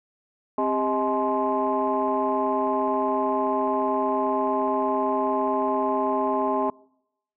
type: tone cluster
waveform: sine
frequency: 263.8 / 399.1 / 631 / 849 / 1047 Hz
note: C4 / G4 / D#5 / G#5 / C6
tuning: +14 / +31 / +24 / +38 / +1 cents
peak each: -27 dBFS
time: 0.58-6.7 s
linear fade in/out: 2 ms
effects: noise-tail reverb RT60 0.8 s tail -25 dB re dry + tanh soft clip ceiling -12 dBFS